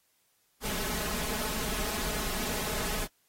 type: noise with comb filter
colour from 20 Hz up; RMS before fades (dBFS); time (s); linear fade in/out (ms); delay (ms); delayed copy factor
pink; -33; 0.61-3.08; 50; 4.7; +0.85
effects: white hiss -71 dBFS RMS until 3.28 s + AAC 48 kbps